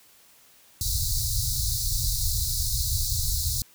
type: band-stop noise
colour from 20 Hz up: pink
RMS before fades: -26 dBFS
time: 0.81-3.62 s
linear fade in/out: 2 ms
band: 130 to 3900 Hz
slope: 96 dB/octave
effects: white hiss -56 dBFS RMS until 3.74 s